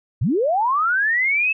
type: linear sweep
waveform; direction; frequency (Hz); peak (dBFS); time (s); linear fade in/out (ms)
sine; up; 84 to 2637; -16; 0.21-1.53; 10
effects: none